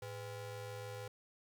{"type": "ring-modulated tone", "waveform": "35% pulse", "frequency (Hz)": 305.4, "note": "D#4", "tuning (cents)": -32, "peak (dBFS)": -39, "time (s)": [0.02, 1.08], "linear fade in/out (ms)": 5, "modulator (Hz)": 196, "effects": []}